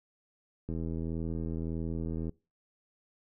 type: click train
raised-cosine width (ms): 3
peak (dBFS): -24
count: 132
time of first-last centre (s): 0.69-2.293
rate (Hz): 81.7
effects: noise-tail reverb RT60 0.3 s tail -23 dB re dry